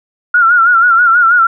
sine tone with vibrato, 1399 Hz, F6, 3 cents sharp, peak -5 dBFS, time 0.34-1.47 s, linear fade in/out 5 ms, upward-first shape sine, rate 6.2 Hz, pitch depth 83 cents each way, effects none

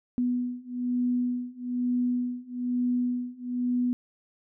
sine beating tone pair, 246 / 247.1 Hz, B3 / B3, -7 / +1 cents, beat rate 1.1 Hz, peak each -29 / -28 dBFS, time 0.18-3.93 s, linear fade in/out 0 ms, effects none

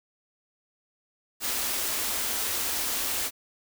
white band-stop noise, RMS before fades -29 dBFS, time 1.4-3.31 s, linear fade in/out 50 ms, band 100 to 200 Hz, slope 96 dB/octave, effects none

